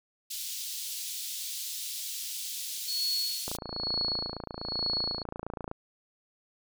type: high-pass noise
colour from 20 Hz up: pink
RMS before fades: -37 dBFS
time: 0.3-3.57 s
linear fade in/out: 10 ms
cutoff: 3500 Hz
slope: 24 dB/octave
type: tone with tremolo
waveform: sine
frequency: 4363 Hz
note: C#8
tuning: 28 cents flat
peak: -27 dBFS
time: 2.88-5.23 s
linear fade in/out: 2 ms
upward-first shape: sine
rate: 1.1 Hz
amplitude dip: 100%
type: click train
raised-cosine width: 1 ms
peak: -22 dBFS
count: 64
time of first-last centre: 3.48-5.714 s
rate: 28.2 Hz
effects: none

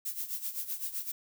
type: noise with tremolo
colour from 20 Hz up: violet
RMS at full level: -34 dBFS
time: 0.05-1.12 s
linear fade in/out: 10 ms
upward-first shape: sine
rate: 7.8 Hz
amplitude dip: 75%
effects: none

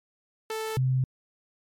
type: tone pair in turn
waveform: sawtooth / sine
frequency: 440 / 129.76 Hz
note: A4 / C3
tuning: 0 / -14 cents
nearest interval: octave + major sixth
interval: 2114 cents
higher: first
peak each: -26 / -21 dBFS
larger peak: second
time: 0.5-0.77 / 0.77-1.04 s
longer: neither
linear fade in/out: 2 ms
effects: MP3 64 kbps

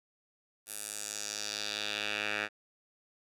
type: tone with band-pass filter sweep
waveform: 10% pulse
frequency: 104.6 Hz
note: G#2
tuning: 13 cents sharp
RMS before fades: -37 dBFS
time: 0.66-2.49 s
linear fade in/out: 50 ms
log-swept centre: 11000 to 2000 Hz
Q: 2
effects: none

